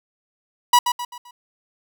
45% pulse tone with echo, 974 Hz, B5, 24 cents flat, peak -10 dBFS, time 0.73-0.79 s, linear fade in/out 5 ms, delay 130 ms, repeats 4, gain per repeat -8 dB, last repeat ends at 1.31 s, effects none

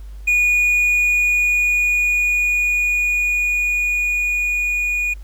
triangle tone with level ramp, 2453 Hz, D#7, 25 cents flat, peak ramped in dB -11 to -16 dBFS, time 0.27-5.14 s, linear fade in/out 10 ms, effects added 50 Hz sine -31 dBFS peak until 5.23 s + pink hiss -54 dBFS RMS until 5.23 s

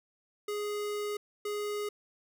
square tone bursts at uneven times, 415.3 Hz, G#4, in tune, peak -33 dBFS, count 2, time 0.48-1.17 / 1.45-1.89 s, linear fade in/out 5 ms, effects none

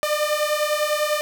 sawtooth beating tone pair, 596 / 606 Hz, D5 / D#5, +25 / -46 cents, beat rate 10 Hz, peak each -19 dBFS, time 0.03-1.21 s, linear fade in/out 0 ms, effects none

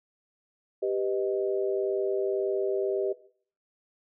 sine chord, G augmented, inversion none, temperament equal, 392 / 493.9 / 622.3 Hz, G4 / B4 / D#5, 0 / 0 / 0 cents, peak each -27 / -32 / -32 dBFS, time 0.82-3.13 s, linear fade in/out 10 ms, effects noise-tail reverb RT60 0.5 s tail -17 dB re dry

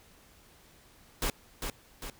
pink noise with echo, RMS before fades -30 dBFS, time 1.22-1.3 s, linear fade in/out 2 ms, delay 400 ms, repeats 2, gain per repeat -5 dB, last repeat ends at 2.1 s, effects pink hiss -59 dBFS RMS until 2.19 s

